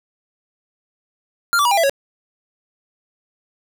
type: tone with pitch steps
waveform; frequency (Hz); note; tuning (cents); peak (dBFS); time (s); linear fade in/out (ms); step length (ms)
square; 1393 / 1157.9 / 962.5 / 800.1 / 665 / 552.8; F6 / D6 / B5 / G5 / E5 / C#5; -5 / -25 / -45 / +35 / +15 / -5; -14; 1.53-1.896; 0; 61
effects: none